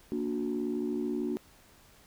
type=chord; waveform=sine; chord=Bb augmented; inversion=none; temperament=just; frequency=233.1 / 291.4 / 364.2 Hz; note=Bb3 / D4 / F#4; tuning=0 / -13 / -27 cents; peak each=-33 dBFS; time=0.12-1.37 s; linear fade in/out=0 ms; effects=tanh soft clip ceiling -23 dBFS + pink hiss -59 dBFS RMS until 2.06 s